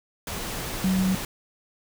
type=tone in noise; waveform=sine; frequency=187.9 Hz; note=F#3; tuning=27 cents sharp; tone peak=-20 dBFS; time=0.84-1.15 s; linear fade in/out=2 ms; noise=pink; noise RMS=-32 dBFS; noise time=0.27-1.25 s; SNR=+9 dB; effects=none